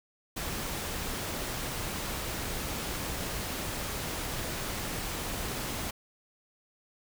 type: noise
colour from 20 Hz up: pink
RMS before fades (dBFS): -35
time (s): 0.36-5.91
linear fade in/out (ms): 10
effects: none